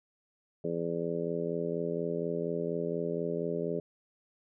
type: harmonic tone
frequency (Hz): 84.2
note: E2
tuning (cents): +37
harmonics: 2 / 3 / 4 / 5 / 6 / 7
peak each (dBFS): -37 / -40 / -39 / -34 / -39 / -39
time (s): 0.64-3.8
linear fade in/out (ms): 5
effects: none